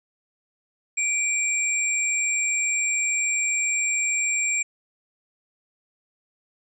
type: tone pair together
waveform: sine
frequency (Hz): 2349 / 7458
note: D7 / A#8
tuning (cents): 0 / 0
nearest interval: octave + minor sixth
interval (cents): 2000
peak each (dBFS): -24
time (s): 0.97-4.63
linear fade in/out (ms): 10
effects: none